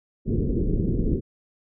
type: low-pass noise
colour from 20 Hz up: pink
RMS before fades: -23 dBFS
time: 0.25-1.21 s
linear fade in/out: 50 ms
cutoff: 430 Hz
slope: 48 dB/octave
effects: none